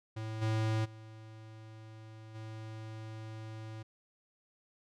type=tone with level steps; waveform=square; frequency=110 Hz; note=A2; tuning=in tune; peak=-38 / -30 / -49 / -43 dBFS; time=0.16-3.83 s; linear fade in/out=10 ms; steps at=0.41 / 0.84 / 2.34 s; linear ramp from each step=20 ms; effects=low-pass 6000 Hz 12 dB/octave